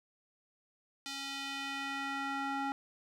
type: tone with band-pass filter sweep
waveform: square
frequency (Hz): 275.2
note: C#4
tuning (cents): -12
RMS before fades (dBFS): -38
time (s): 1.06-2.72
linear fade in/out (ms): 0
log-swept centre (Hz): 4400 to 1000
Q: 1.2
effects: none